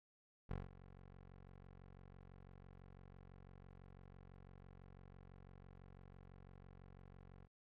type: tone with ADSR envelope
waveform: 15% pulse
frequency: 46 Hz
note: F#1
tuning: 9 cents flat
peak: -34 dBFS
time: 0.49-7.48 s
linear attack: 18 ms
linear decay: 180 ms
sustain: -17 dB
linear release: 41 ms
effects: low-pass 2000 Hz 12 dB/octave + MP3 96 kbps